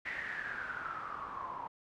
white noise with low-pass filter sweep, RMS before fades -41 dBFS, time 0.05-1.68 s, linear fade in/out 10 ms, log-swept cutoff 2000 to 950 Hz, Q 9.6, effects none

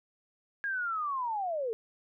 sine linear sweep, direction down, 1649 to 430.5 Hz, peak -30 dBFS, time 0.64-1.73 s, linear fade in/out 0 ms, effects none

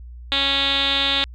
5% pulse tone with low-pass filter, 276.2 Hz, C#4, 6 cents flat, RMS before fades -20 dBFS, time 0.32-1.24 s, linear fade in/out 0 ms, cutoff 3700 Hz, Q 9.1, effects added 60 Hz sine -35 dBFS peak until 1.34 s

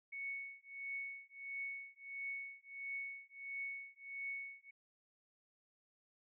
sine tone with tremolo, 2217 Hz, C#7, in tune, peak -39 dBFS, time 0.12-4.71 s, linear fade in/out 10 ms, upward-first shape triangle, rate 1.5 Hz, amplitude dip 100%, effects none

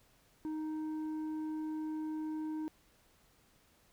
sine tone with tanh clipping, 311.1 Hz, D#4, in tune, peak -37 dBFS, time 0.45-2.68 s, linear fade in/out 0 ms, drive 6 dB, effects pink hiss -68 dBFS RMS until 3.92 s

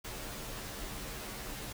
pink noise with comb filter, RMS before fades -42 dBFS, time 0.04-1.73 s, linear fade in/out 10 ms, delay 12 ms, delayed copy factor -0.95, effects none

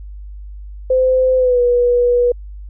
sine tone with pitch glide, 515 to 486.4 Hz, C5 to B4, -28 to -26 cents, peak -10 dBFS, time 0.9-2.32 s, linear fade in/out 5 ms, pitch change -98 cents, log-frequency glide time 1.37-1.61 s, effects added 50 Hz sine -29 dBFS peak until 2.69 s

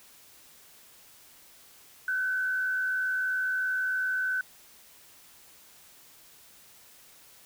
sine tone with frequency modulation, 1516 Hz, F#6, 42 cents sharp, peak -26 dBFS, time 2.08-4.41 s, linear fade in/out 2 ms, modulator 72.9 Hz, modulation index 0.44, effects white hiss -55 dBFS RMS until 7.45 s

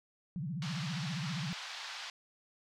sine tone with vibrato, 157.9 Hz, D#3, 26 cents sharp, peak -35 dBFS, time 0.36-1.53 s, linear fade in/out 0 ms, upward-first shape sine, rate 15 Hz, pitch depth 290 cents each way
white band-pass noise, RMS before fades -44 dBFS, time 0.62-2.1 s, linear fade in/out 2 ms, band 760 to 4900 Hz, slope 24 dB/octave
effects none

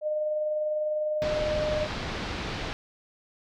sine tone with tremolo, 609 Hz, D#5, 37 cents flat, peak -24 dBFS, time 0.01-1.88 s, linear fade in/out 50 ms, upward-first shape sine, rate 20 Hz, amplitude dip 30%
pink low-pass noise, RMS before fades -33 dBFS, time 1.22-2.73 s, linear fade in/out 0 ms, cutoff 4800 Hz, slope 24 dB/octave
effects none

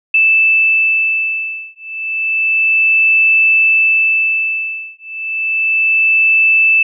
sine beating tone pair, 2637 / 2637.31 Hz, E7 / E7, 0 / 0 cents, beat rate 0.31 Hz, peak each -13 dBFS, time 0.14-6.83 s, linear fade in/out 5 ms, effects none

